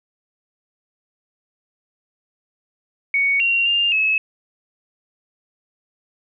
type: tone with pitch steps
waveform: sine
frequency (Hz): 2230 / 2754 / 2801 / 2584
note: C#7 / F7 / F7 / E7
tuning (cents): +10 / -25 / +4 / -35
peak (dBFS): -15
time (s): 3.14-4.18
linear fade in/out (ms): 2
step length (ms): 260
effects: none